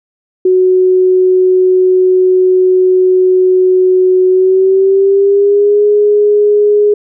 sine tone with pitch glide, 370 to 415.3 Hz, F#4 to G#4, 0 to 0 cents, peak -5 dBFS, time 0.45-6.94 s, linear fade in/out 5 ms, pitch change +200 cents, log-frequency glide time 4.28-5.84 s, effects none

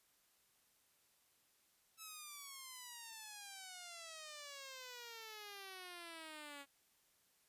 5% pulse exponential sweep, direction down, 1318.5 to 277.2 Hz, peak -39 dBFS, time 1.97-6.66 s, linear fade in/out 50 ms, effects white hiss -75 dBFS RMS until 7.48 s + resampled to 32000 Hz

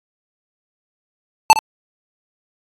square tone with echo, 880 Hz, A5, in tune, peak -5 dBFS, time 1.5-1.53 s, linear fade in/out 0 ms, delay 59 ms, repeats 1, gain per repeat -12 dB, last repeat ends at 1.589 s, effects low-pass 11000 Hz 12 dB/octave + AAC 64 kbps

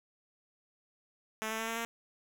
5% pulse tone with pitch steps, 218.7 / 221.6 / 224.6 / 227.6 / 230.6 Hz, A3 / A3 / A3 / A#3 / A#3, -10 / +13 / +36 / -41 / -19 cents, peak -23 dBFS, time 1.42-1.85 s, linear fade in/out 0 ms, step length 86 ms, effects 9-bit

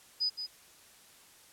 sine tone with echo, 4978 Hz, D#8, in tune, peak -27 dBFS, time 0.2-0.3 s, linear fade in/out 20 ms, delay 170 ms, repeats 1, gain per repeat -8 dB, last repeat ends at 0.47 s, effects white hiss -58 dBFS RMS until 1.52 s + low-pass 12000 Hz 12 dB/octave

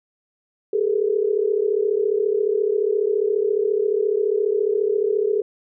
sine tone cluster, 398.6 / 433.1 / 481.3 Hz, G4 / A4 / B4, +29 / -27 / -45 cents, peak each -21 / -20 / -29 dBFS, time 0.73-5.42 s, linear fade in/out 5 ms, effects none

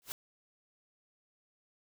white noise with exponential growth, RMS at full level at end -35 dBFS, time 0.02-0.12 s, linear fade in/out 0 ms, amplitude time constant 20 ms, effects none

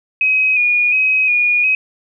sine tone with vibrato, 2489 Hz, D#7, in tune, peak -11 dBFS, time 0.21-1.75 s, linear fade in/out 2 ms, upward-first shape square, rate 1.4 Hz, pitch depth 32 cents each way, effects none

